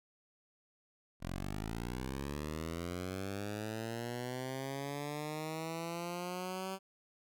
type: linear sweep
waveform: 10% pulse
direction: up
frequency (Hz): 41.86 to 192.6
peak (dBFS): -30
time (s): 1.2-6.79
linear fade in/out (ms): 50
effects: none